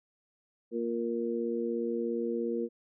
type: harmonic tone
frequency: 117 Hz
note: A#2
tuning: 7 cents sharp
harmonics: 2 / 3 / 4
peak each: -34 / -34 / -33 dBFS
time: 0.71-2.69 s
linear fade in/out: 50 ms
effects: none